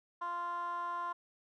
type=tone with band-pass filter; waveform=15% pulse; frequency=347.5 Hz; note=F4; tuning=9 cents flat; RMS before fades=-38 dBFS; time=0.21-1.13 s; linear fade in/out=10 ms; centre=1100 Hz; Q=5.2; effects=none